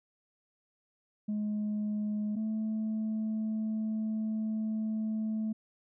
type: tone pair in turn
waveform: sine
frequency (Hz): 210.4 / 218.1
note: G#3 / A3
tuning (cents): +23 / -15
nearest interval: minor second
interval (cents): 62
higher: second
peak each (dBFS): -28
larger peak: neither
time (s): 1.28-2.36 / 2.36-5.53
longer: second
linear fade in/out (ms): 10
effects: tanh soft clip ceiling -28 dBFS